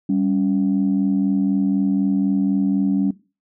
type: tone pair together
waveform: sine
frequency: 196 / 280 Hz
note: G3 / C#4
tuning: 0 / +18 cents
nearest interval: tritone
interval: 618 cents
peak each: -18 / -18 dBFS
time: 0.09-3.11 s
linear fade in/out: 5 ms
effects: noise-tail reverb RT60 0.3 s tail -19 dB re dry + tanh soft clip ceiling -10 dBFS